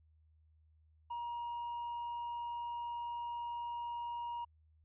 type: tone with tanh clipping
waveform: sine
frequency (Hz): 949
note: A#5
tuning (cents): +31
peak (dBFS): -39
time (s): 1.1-4.45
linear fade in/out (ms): 10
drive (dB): 2
effects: added 78 Hz sine -65 dBFS peak until 4.84 s + resampled to 8000 Hz